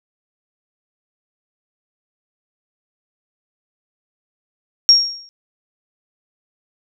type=tone with exponential decay; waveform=sine; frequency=5570 Hz; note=F8; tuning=5 cents flat; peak=-3 dBFS; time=4.89-5.29 s; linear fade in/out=0 ms; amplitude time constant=85 ms; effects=none